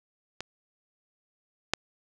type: clicks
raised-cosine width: 0.2 ms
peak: -17 / -6 dBFS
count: 2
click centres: 0.406 / 1.736 s
effects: none